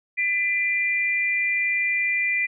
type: tone pair together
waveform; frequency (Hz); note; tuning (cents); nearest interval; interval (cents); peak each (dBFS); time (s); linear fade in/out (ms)
sine; 2002 / 2381; B6 / D7; +23 / +23; minor third; 300; -23; 0.17-2.47; 20
effects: none